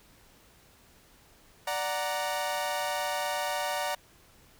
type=chord; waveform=sawtooth; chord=D augmented; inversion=none; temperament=equal; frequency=587.3 / 740 / 932.3 Hz; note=D5 / F#5 / A#5; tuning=0 / 0 / 0 cents; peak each=-30 dBFS; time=1.67-3.95 s; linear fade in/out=5 ms; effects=pink hiss -59 dBFS RMS until 4.59 s